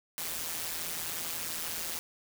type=noise with amplitude modulation; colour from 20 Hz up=white; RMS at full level=-33 dBFS; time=0.18-1.99 s; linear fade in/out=0 ms; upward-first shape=sine; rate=165 Hz; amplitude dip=75%; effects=none